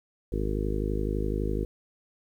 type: harmonic tone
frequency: 51.91 Hz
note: G#1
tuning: in tune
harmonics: 1 / 2 / 3 / 4 / 5 / 6 / 7 / 8 / 9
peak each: -29 / -35 / -37 / -38 / -37 / -38 / -35 / -37 / -38 dBFS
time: 0.32-1.65 s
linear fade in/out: 5 ms
effects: 10-bit